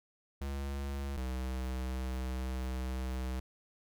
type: tone pair in turn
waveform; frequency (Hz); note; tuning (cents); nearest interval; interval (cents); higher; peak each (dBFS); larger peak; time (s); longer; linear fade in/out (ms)
square; 69.3 / 64.14; C#2 / C2; 0 / -34; minor second; 134; first; -36 / -35; second; 0.41-1.17 / 1.17-3.4; second; 5
effects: none